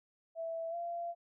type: tone with pitch glide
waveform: sine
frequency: 659 to 686.2 Hz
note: E5 to F5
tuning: -1 to -31 cents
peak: -36 dBFS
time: 0.35-1.15 s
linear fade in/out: 50 ms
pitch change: +70 cents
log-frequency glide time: 0.7-0.75 s
effects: none